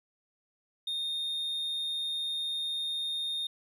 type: tone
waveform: sine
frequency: 3672 Hz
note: A#7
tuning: 27 cents flat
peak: -28 dBFS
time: 0.87-3.47 s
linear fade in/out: 5 ms
effects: tanh soft clip ceiling -30 dBFS + 11-bit